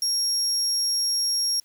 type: tone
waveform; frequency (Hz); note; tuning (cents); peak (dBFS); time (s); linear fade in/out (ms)
35% pulse; 5580; F8; -2; -19; 0.02-1.6; 2
effects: white hiss -62 dBFS RMS until 1.64 s